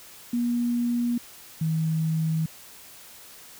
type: tone pair in turn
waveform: sine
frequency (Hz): 239.5 / 159.85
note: A#3 / D#3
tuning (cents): +47 / +47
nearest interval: perfect fifth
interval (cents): 700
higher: first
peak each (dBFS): -22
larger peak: neither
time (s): 0.33-1.18 / 1.61-2.46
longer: neither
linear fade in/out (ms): 5
effects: white hiss -47 dBFS RMS until 3.59 s